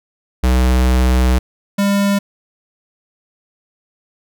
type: tone pair in turn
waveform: square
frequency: 63.1 / 200.3 Hz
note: B1 / G3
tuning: +38 / +38 cents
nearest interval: octave + minor sixth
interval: 2000 cents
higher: second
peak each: -11 / -13 dBFS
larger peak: first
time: 0.43-1.39 / 1.78-2.19 s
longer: first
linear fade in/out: 10 ms
effects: none